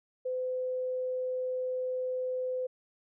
sine tone, 509 Hz, C5, 48 cents flat, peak -30 dBFS, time 0.25-2.67 s, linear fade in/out 10 ms, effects none

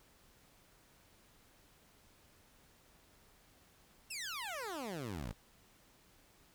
15% pulse exponential sweep, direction down, 2794 to 48.51 Hz, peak -34 dBFS, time 4.1-5.33 s, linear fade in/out 10 ms, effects pink hiss -66 dBFS RMS until 6.54 s

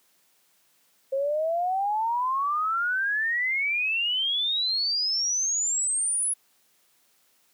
sine exponential sweep, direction up, 531 to 10530 Hz, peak -23 dBFS, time 1.12-6.34 s, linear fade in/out 10 ms, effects white hiss -65 dBFS RMS until 7.53 s + high-pass 150 Hz 12 dB/octave

